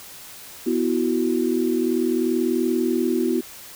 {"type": "chord", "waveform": "sine", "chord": "B suspended fourth", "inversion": "none", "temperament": "equal", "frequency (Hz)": [246.9, 329.6, 370], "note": ["B3", "E4", "F#4"], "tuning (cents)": [0, 0, 0], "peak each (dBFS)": -23, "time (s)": [0.66, 3.41], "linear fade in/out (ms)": 10, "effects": ["white hiss -41 dBFS RMS until 3.75 s"]}